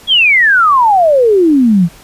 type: exponential sweep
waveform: sine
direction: down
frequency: 3400 to 161.3 Hz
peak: -5 dBFS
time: 0.07-1.89 s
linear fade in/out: 50 ms
effects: pink hiss -39 dBFS RMS until 2.03 s + resampled to 32000 Hz